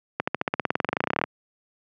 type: accelerating click train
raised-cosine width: 0.5 ms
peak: -7 dBFS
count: 24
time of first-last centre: 0.2-1.239 s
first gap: 75 ms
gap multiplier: 0.95
effects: high-pass 150 Hz 12 dB/octave